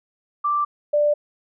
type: tone pair in turn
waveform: sine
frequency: 1174.7 / 590.4 Hz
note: D6 / D5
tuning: 0 / +9 cents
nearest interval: octave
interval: 1191 cents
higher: first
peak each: -18 / -15 dBFS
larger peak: second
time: 0.44-0.65 / 0.93-1.14 s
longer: neither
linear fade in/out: 10 ms
effects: none